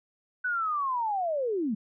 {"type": "linear sweep", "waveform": "sine", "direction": "down", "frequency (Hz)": [1505, 196], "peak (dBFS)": -26, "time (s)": [0.44, 1.75], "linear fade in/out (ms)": 10, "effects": []}